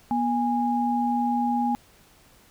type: tone pair together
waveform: sine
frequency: 241.7 / 824 Hz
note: B3 / G#5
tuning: -37 / -14 cents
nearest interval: octave + major sixth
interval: 2123 cents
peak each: -24 dBFS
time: 0.11-1.75 s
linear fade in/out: 0 ms
effects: pink hiss -56 dBFS RMS until 2.5 s